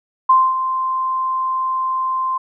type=tone with ADSR envelope; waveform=sine; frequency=1043 Hz; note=C6; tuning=6 cents flat; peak=-7 dBFS; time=0.29-2.38 s; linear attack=8 ms; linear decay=240 ms; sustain=-10 dB; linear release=8 ms; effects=none